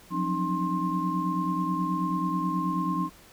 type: tone cluster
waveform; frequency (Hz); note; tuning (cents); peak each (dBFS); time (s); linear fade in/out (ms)
sine; 176.7 / 186 / 265.9 / 306.1 / 1060; F3 / F#3 / C4 / D#4 / C6; +21 / +9 / +28 / -28 / +22; -30 / -34 / -35 / -32 / -29; 0.1-3.1; 50
effects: pink hiss -53 dBFS RMS until 3.32 s